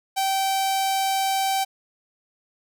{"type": "tone with notch filter", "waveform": "sawtooth", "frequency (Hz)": 775, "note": "G5", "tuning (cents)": -20, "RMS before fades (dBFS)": -23, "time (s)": [0.16, 1.65], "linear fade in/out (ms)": 20, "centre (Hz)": 1700, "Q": 1.6, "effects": []}